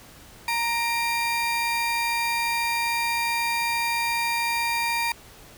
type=tone pair together; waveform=35% pulse; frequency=932.3 / 2382 Hz; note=A#5 / D7; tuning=0 / +24 cents; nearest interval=octave + major third; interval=1624 cents; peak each=-24 dBFS; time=0.48-5.12 s; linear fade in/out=2 ms; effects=pink hiss -48 dBFS RMS until 5.57 s